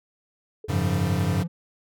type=tone with exponential decay; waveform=sine; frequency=431.6 Hz; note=A4; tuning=33 cents flat; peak=-31 dBFS; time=0.64-0.71 s; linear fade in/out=5 ms; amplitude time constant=15 ms
type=chord; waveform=square; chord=F# suspended second; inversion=none; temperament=equal with one note detuned; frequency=92.5 / 103.83 / 139.72 Hz; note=F#2 / G#2 / C#3; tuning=0 / 0 / +14 cents; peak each=-27 / -28 / -29 dBFS; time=0.68-1.44 s; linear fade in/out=20 ms
type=tone with vibrato; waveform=triangle; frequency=174.61 Hz; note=F3; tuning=in tune; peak=-24 dBFS; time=0.72-1.48 s; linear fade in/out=20 ms; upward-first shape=triangle; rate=16 Hz; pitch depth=110 cents each way
effects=none